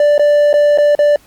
triangle tone with dropouts, 587 Hz, D5, 1 cent flat, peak -5 dBFS, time 0-1.16 s, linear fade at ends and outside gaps 2 ms, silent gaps 0.18-0.194 / 0.53-0.539 / 0.776-0.784 / 0.951-0.99 s, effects pink hiss -48 dBFS RMS until 1.26 s + Opus 32 kbps

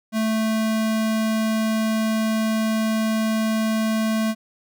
square tone, 220 Hz, A3, in tune, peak -20 dBFS, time 0.12-4.35 s, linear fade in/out 50 ms, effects none

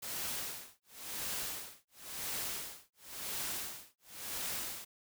white noise with tremolo, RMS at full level -38 dBFS, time 0.02-4.85 s, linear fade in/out 10 ms, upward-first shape sine, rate 0.95 Hz, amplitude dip 100%, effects none

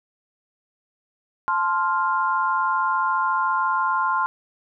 sine chord, F major, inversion first, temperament just, 873.1 / 1047.7 / 1396.9 Hz, A5 / C6 / F6, -14 / +2 / 0 cents, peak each -26 / -21 / -25 dBFS, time 1.48-4.26 s, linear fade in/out 0 ms, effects none

